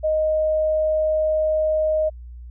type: tone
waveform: sine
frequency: 622.3 Hz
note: D#5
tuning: in tune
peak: -17 dBFS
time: 0.03-2.1 s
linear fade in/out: 20 ms
effects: added 60 Hz sine -35 dBFS peak until 2.5 s